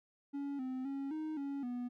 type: tone with pitch steps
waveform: triangle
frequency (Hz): 281.7 / 258.2 / 275.2 / 311.6 / 279.4 / 245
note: C#4 / C4 / C#4 / D#4 / C#4 / B3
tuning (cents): +28 / -23 / -12 / +3 / +14 / -14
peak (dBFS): -35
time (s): 0.33-1.89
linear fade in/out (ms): 20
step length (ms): 260
effects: none